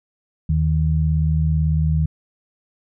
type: tone pair together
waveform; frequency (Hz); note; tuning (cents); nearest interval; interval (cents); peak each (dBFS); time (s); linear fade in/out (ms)
sine; 78.23 / 156.3; D#2 / D#3; +10 / +8; octave; 1198; -18; 0.49-2.06; 5
effects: none